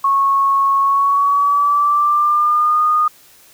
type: tone with pitch glide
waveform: sine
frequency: 1100 to 1227.6 Hz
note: C#6 to D#6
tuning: -14 to -24 cents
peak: -11 dBFS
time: 0.04-3.08 s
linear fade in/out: 5 ms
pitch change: +190 cents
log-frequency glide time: 0.8-2.82 s
effects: white hiss -47 dBFS RMS until 3.53 s